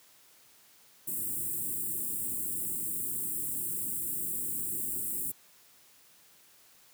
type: band-stop noise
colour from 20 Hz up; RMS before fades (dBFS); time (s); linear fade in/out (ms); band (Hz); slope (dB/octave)
white; -34; 1.07-5.32; 10; 390 to 7700; 96
effects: white hiss -60 dBFS RMS until 6.93 s + high-pass 80 Hz 12 dB/octave